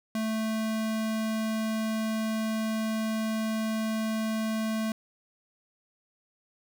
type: tone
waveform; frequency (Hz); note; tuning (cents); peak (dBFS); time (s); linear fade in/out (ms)
square; 220; A3; 0; -28; 0.15-4.92; 2
effects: none